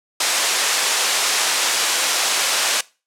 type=band-pass noise; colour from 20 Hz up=white; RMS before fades=-19 dBFS; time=0.2-2.81 s; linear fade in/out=5 ms; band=520 to 7800 Hz; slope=12 dB/octave; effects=noise-tail reverb RT60 0.3 s tail -21 dB re dry + low-pass 12000 Hz 12 dB/octave